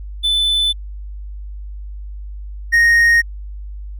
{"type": "tone pair in turn", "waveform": "triangle", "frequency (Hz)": [3509, 1862.6], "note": ["A7", "A#6"], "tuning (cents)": [-5, -2], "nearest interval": "major seventh", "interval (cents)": 1097, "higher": "first", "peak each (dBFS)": [-12, -7], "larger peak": "second", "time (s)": [[0.23, 0.73], [2.72, 3.22]], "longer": "neither", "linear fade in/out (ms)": 20, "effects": ["added 50 Hz sine -27 dBFS peak until 3.99 s"]}